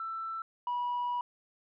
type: tone pair in turn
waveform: sine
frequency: 1331 / 973.7 Hz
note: E6 / B5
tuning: +16 / -25 cents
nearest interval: perfect fourth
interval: 541 cents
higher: first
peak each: -34 / -28 dBFS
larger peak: second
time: 0-0.42 / 0.67-1.21 s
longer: second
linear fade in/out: 2 ms
effects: tanh soft clip ceiling -28 dBFS